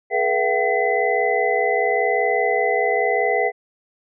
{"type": "tone cluster", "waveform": "sine", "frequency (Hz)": [421.8, 482.7, 677, 762, 2020], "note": ["G#4", "B4", "E5", "G5", "B6"], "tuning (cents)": [27, -40, 46, -49, 39], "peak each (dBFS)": -23, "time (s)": [0.1, 3.52], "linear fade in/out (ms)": 50, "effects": []}